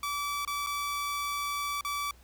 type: tone with dropouts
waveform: sawtooth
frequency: 1154 Hz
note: D6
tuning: 31 cents flat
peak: -27 dBFS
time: 0.03-2.11 s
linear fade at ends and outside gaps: 2 ms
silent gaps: 0.45-0.475 / 0.664-0.669 / 1.81-1.848 s
effects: added 60 Hz sine -55 dBFS peak until 2.23 s + pink hiss -61 dBFS RMS until 2.23 s